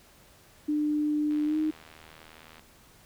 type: tone with pitch glide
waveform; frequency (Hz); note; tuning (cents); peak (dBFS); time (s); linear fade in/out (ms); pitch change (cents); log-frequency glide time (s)
sine; 299.4 to 309.8; D4 to D#4; +33 to -7; -24; 0.68-1.71; 10; +60; 1.45-1.57
type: click train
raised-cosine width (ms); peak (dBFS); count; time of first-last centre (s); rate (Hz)
0.3; -33; 103; 1.31-2.595; 79.4
effects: pink hiss -57 dBFS RMS until 3.05 s